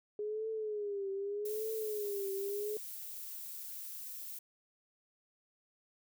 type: tone with vibrato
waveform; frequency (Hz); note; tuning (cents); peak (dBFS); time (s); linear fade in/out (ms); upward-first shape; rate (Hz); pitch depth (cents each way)
sine; 415.3; G#4; 0; -35; 0.19-2.77; 2; triangle; 0.82; 120
type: noise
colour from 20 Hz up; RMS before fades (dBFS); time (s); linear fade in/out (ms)
violet; -45; 1.45-4.39; 5
effects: none